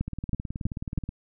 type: two click trains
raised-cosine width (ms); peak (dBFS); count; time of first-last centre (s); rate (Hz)
5; -20 / -14; 20 / 4; 0.08-1.091 / 0.01-0.978; 18.8 / 3.1
effects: none